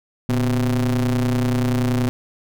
square ring-modulated tone, 65.41 Hz, C2, in tune, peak -15 dBFS, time 0.29-2.09 s, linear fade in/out 0 ms, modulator 181 Hz, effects none

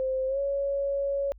sine tone with pitch glide, 523.3 to 557.6 Hz, C5 to C#5, 0 to +10 cents, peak -25 dBFS, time 0-1.32 s, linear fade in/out 0 ms, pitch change +110 cents, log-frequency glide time 0.27-0.39 s, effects added 50 Hz sine -48 dBFS peak until 1.38 s

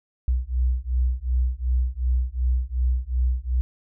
sine beating tone pair, 61.1 / 63.8 Hz, B1 / C2, -18 / -43 cents, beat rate 2.7 Hz, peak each -23 dBFS, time 0.28-3.61 s, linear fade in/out 0 ms, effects none

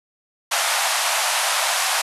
pink band-pass noise, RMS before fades -21 dBFS, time 0.51-2.02 s, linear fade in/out 10 ms, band 630 to 12000 Hz, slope 48 dB/octave, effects resampled to 32000 Hz

